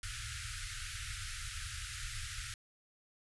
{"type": "band-stop noise", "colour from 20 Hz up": "pink", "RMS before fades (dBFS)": -42, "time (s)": [0.03, 2.54], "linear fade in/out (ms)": 2, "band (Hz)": [120, 1300], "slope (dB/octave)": 96, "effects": ["resampled to 24000 Hz"]}